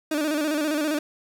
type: tone with vibrato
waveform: 30% pulse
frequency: 302 Hz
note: D4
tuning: 48 cents sharp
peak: -20 dBFS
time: 0.11-0.99 s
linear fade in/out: 5 ms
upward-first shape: square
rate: 15 Hz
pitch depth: 63 cents each way
effects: none